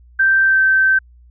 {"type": "tone with pitch glide", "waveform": "sine", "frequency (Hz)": [1565, 1549.7], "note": ["G6", "G6"], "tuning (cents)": [-3, -20], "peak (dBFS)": -10, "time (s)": [0.19, 0.99], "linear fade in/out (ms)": 10, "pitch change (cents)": -17, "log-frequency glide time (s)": [0.45, 0.59], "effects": ["added 60 Hz sine -43 dBFS peak until 1.3 s"]}